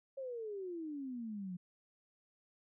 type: exponential sweep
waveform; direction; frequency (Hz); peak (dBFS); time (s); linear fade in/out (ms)
sine; down; 550 to 174.61; -40; 0.17-1.57; 10
effects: none